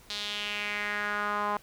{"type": "tone with band-pass filter sweep", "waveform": "sawtooth", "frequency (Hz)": 206.9, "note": "G#3", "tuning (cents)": -6, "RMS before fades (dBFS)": -32, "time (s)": [0.1, 1.57], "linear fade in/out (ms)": 2, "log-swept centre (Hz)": [4100, 980], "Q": 3.2, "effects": ["pink hiss -56 dBFS RMS until 1.62 s"]}